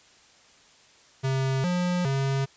square tone with pitch steps, 133.4 / 178.4 / 136.1 Hz, C3 / F3 / C#3, +34 / +37 / -31 cents, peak -24 dBFS, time 1.23-2.46 s, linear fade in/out 20 ms, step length 410 ms, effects white hiss -56 dBFS RMS until 2.56 s + resampled to 16000 Hz

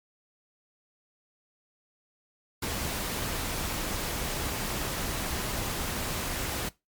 pink noise, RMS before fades -32 dBFS, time 2.62-6.69 s, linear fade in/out 5 ms, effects noise-tail reverb RT60 0.2 s tail -19 dB re dry + MP3 96 kbps

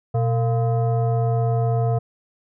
sine tone with frequency modulation, 121 Hz, B2, 35 cents flat, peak -17 dBFS, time 0.14-1.99 s, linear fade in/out 10 ms, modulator 575 Hz, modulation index 0.72, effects none

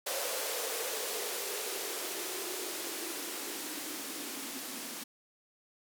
violet noise with band-pass filter sweep, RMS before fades -38 dBFS, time 0.06-5.04 s, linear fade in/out 10 ms, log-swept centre 520 to 250 Hz, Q 5.7, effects none

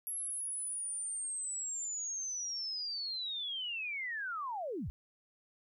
sine linear sweep, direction down, 11310 to 41.2 Hz, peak -36 dBFS, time 0.07-4.9 s, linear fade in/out 0 ms, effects 13-bit

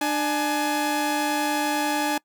sawtooth tone pair together, 298.5 / 844.3 Hz, D4 / G#5, +28 / +28 cents, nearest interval octave + tritone, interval 1800 cents, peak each -21 dBFS, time 0.01-2.18 s, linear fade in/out 5 ms, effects noise-tail reverb RT60 0.1 s tail -24 dB re dry

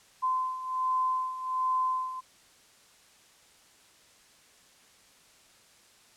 sine beating tone pair, 1028 / 1029.3 Hz, C6 / C6, -31 / -29 cents, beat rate 1.3 Hz, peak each -33 / -28 dBFS, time 0.22-2.21 s, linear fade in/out 20 ms, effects white hiss -59 dBFS RMS until 6.16 s + low-pass 9000 Hz 12 dB/octave

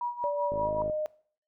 sine tone with tremolo, 963 Hz, B5, 44 cents flat, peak -27 dBFS, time 0.01-0.82 s, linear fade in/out 2 ms, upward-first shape sine, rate 5.2 Hz, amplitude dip 80%
sine tone with pitch glide, 581 to 612.7 Hz, D5 to D#5, -19 to -27 cents, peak -28 dBFS, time 0.24-1.06 s, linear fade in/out 0 ms, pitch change +92 cents, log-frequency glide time 0.59-0.69 s
click train, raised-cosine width 2 ms, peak -25 dBFS, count 21, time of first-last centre 0.52-0.898 s, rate 52.9 Hz
effects noise-tail reverb RT60 0.5 s tail -20 dB re dry

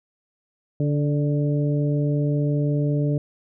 harmonic tone with a mistuned harmonic, 145.4 Hz, D3, 17 cents flat, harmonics 1 / 2 / 3 / 4, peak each -20 / -26 / -30 / -32 dBFS, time 0.8-3.18 s, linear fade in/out 2 ms, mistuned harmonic 4, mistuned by +24 cents, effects none

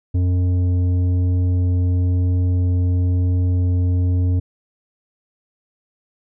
sine tone with tanh clipping, 89.9 Hz, F#2, 49 cents flat, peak -16 dBFS, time 0.14-4.4 s, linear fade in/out 10 ms, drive 9 dB, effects none

